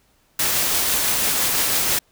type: noise with tremolo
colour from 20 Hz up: white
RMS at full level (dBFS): -19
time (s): 0.39-1.99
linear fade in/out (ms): 5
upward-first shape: triangle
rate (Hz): 6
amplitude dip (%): 25
effects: pink hiss -61 dBFS RMS until 2.11 s